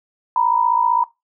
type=tone pair together; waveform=sine; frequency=933 / 988.5 Hz; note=A#5 / B5; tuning=+1 / +1 cents; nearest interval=minor second; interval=100 cents; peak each=-17 dBFS; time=0.36-1.04 s; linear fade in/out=2 ms; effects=noise-tail reverb RT60 0.2 s tail -19 dB re dry